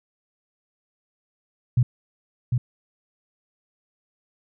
sine tone with echo, 122.4 Hz, B2, 15 cents flat, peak -14 dBFS, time 1.77-1.83 s, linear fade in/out 5 ms, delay 750 ms, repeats 1, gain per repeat -4 dB, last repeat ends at 2.58 s, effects none

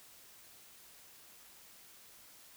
silence, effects white hiss -58 dBFS RMS until 2.56 s

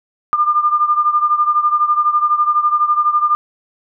sine beating tone pair, 1200 / 1212 Hz, D6 / D#6, +37 / -46 cents, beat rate 12 Hz, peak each -13 / -17 dBFS, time 0.33-3.35 s, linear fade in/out 0 ms, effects none

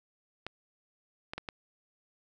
clicks, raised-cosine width 0.3 ms, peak -21 dBFS, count 4, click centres 0.466 / 1.335 / 1.38 / 1.488 s, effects none

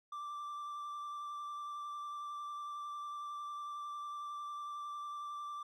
triangle tone with vibrato, 1174.7 Hz, D6, in tune, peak -39 dBFS, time 0.12-5.63 s, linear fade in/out 5 ms, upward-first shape sine, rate 11 Hz, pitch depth 13 cents each way, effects none

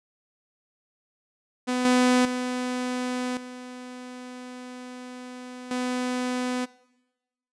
sawtooth tone with level steps, 250.5 Hz, B3, 25 cents sharp, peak -20 / -14 / -23 / -34 / -22 dBFS, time 1.67-6.66 s, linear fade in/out 20 ms, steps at 1.85 / 2.25 / 3.37 / 5.71 s, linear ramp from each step 2 ms, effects noise-tail reverb RT60 1.0 s tail -21 dB re dry + resampled to 22050 Hz

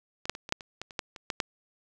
clicks, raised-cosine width 0.2 ms, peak -20 / -8 / -22 / -23 / -8 / -25 / -19 / -28 / -13 / -25 / -13 / -9 dBFS, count 12, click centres 0.255 / 0.296 / 0.351 / 0.491 / 0.524 / 0.608 / 0.816 / 0.908 / 0.992 / 1.162 / 1.302 / 1.402 s, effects none

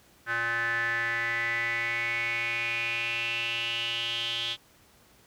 square tone with band-pass filter sweep, 116.7 Hz, A#2, 2 cents sharp, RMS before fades -30 dBFS, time 0.26-4.57 s, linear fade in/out 50 ms, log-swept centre 1600 to 3300 Hz, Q 7.8, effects pink hiss -59 dBFS RMS until 5.26 s + high-pass 60 Hz 12 dB/octave

